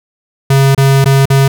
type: tone with dropouts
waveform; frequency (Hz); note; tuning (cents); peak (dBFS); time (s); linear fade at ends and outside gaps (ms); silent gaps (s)
square; 136.4; C#3; -28; -6; 0.5-1.48; 5; 0.749-0.777 / 1.044-1.057 / 1.256-1.301
effects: none